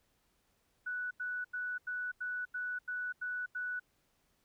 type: tone bursts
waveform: sine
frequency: 1480 Hz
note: F#6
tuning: in tune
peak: -35 dBFS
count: 9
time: 0.86-3.798 s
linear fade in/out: 10 ms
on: 250 ms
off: 86 ms
effects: pink hiss -75 dBFS RMS until 4.44 s